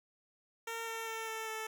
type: tone with pitch steps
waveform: 10% pulse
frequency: 457.2 / 452.7 / 448.3 / 443.9 / 439.6 Hz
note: A#4 / A4 / A4 / A4 / A4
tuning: -34 / +49 / +32 / +15 / -2 cents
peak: -30 dBFS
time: 0.67-1.67 s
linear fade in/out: 5 ms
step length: 200 ms
effects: none